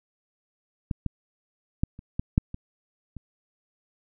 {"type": "clicks", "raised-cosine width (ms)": 5, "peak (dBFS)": [-14, -15, -10, -29, -14, -6, -22, -26], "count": 8, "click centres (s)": [0.912, 1.063, 1.835, 1.991, 2.195, 2.379, 2.544, 3.167], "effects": []}